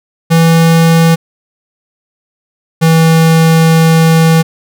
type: tone pair in turn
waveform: square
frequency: 164.81 / 162.63 Hz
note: E3 / E3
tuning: 0 / -23 cents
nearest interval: unison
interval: 23 cents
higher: first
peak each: -5 dBFS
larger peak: neither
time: 0.3-1.16 / 2.81-4.43 s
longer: second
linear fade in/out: 20 ms
effects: none